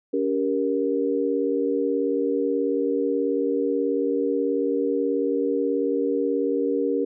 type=chord; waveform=sine; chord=G diminished; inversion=second; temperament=just; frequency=282.2 / 392 / 470.4 Hz; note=Db4 / G4 / Bb4; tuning=+31 / 0 / +16 cents; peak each=-25 / -26 / -24 dBFS; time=0.13-7.05 s; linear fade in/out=10 ms; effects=none